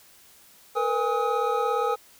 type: tone cluster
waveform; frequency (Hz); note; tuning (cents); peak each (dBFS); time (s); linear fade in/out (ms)
triangle; 456.5 / 493.8 / 820 / 1268; A#4 / B4 / G#5 / D#6; -36 / 0 / -22 / +32; -26; 0.75-1.96; 20
effects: white hiss -54 dBFS RMS until 2.19 s